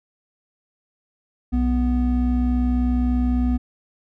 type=tone pair together; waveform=triangle; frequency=61.73 / 246.9 Hz; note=B1 / B3; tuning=0 / 0 cents; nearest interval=2 octaves; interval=2400 cents; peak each=-18 dBFS; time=1.52-3.58 s; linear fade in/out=20 ms; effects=none